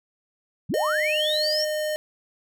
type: linear sweep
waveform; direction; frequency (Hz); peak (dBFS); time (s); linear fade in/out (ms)
sine; up; 102 to 5640; -23; 0.69-1.65; 10
type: tone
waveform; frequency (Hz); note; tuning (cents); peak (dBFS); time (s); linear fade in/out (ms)
square; 611; D#5; -32; -25; 0.74-1.96; 0
effects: none